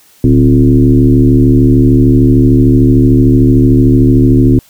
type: tone with frequency modulation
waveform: sine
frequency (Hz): 190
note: F#3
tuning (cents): +46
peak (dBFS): -3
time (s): 0.24-4.59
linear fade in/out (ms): 2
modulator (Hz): 73.3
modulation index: 2
effects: white hiss -45 dBFS RMS until 4.69 s